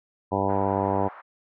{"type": "harmonic tone", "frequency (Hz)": 98, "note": "G2", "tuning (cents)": 0, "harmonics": [1, 2, 3, 4, 5, 6, 7, 8, 9, 10], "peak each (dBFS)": [-31, -31, -31, -31, -31, -31, -31, -31, -31, -31], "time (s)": [0.31, 1.09], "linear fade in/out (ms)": 20}
{"type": "band-pass noise", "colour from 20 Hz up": "pink", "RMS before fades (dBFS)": -44, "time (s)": [0.48, 1.22], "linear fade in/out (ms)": 20, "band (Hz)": [770, 1500], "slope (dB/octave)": 24}
{"effects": []}